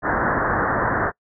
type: low-pass noise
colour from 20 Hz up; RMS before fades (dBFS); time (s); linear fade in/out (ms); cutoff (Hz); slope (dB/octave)
white; -21; 0.02-1.12; 50; 1800; 96
effects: noise-tail reverb RT60 0.1 s tail -24 dB re dry